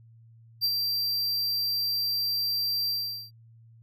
square tone with ADSR envelope, 4709 Hz, D8, 4 cents sharp, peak -22 dBFS, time 0.61-3.31 s, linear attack 33 ms, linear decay 53 ms, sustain -4 dB, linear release 420 ms, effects added 114 Hz sine -51 dBFS peak until 3.82 s

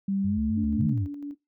sine tone with pitch glide, 196 to 218.7 Hz, G3 to A3, 0 to -10 cents, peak -24 dBFS, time 0.08-0.93 s, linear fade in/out 5 ms, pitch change +190 cents, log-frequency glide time 0.26-0.4 s
sine tone with vibrato, 82.9 Hz, E2, 10 cents sharp, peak -30 dBFS, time 0.24-0.87 s, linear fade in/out 10 ms, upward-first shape square, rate 3.8 Hz, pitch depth 210 cents each way
sine tone with tremolo, 287.5 Hz, D4, 37 cents flat, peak -31 dBFS, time 0.56-1.35 s, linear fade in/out 20 ms, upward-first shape square, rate 6 Hz, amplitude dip 35%
sine exponential two-way sweep, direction up then down, 82.41 to 166 to 82.41 Hz, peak -24 dBFS, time 0.75-1.08 s, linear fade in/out 50 ms, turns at 0.85 s
effects noise-tail reverb RT60 0.2 s tail -19 dB re dry

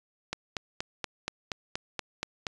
click train, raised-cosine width 0.2 ms, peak -14 dBFS, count 10, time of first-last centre 0.33-2.468 s, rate 4.21 Hz, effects resampled to 22050 Hz

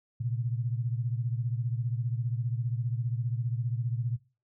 sine beating tone pair, 116.54 / 131.54 Hz, A#2 / C3, 0 / +10 cents, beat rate 15 Hz, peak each -30 / -33 dBFS, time 0.2-4.17 s, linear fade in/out 10 ms, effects noise-tail reverb RT60 0.3 s tail -17 dB re dry

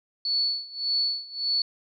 sine tone with tremolo, 4435 Hz, C#8, in tune, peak -21 dBFS, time 0.25-1.62 s, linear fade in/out 2 ms, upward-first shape sine, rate 1.7 Hz, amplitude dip 90%, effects none

